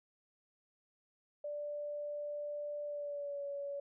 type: tone with pitch glide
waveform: sine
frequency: 587.3 to 565.7 Hz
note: D5 to C#5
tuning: 0 to +35 cents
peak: -38 dBFS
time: 1.44-3.8 s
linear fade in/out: 5 ms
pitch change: -65 cents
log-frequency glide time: 2.85-3.44 s
effects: none